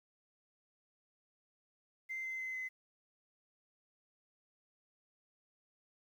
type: tone with pitch steps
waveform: sine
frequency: 2080 / 2067 / 2054 / 2041 Hz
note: C7 / C7 / C7 / C7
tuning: -11 / -22 / -33 / -44 cents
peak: -37 dBFS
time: 2.09-2.69 s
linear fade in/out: 20 ms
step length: 150 ms
effects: tanh soft clip ceiling -35 dBFS + 11-bit